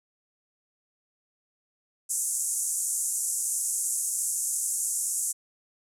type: band-pass noise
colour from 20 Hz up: pink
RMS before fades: -29 dBFS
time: 2.09-5.33 s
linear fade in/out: 20 ms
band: 6800 to 11000 Hz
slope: 48 dB/octave
effects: none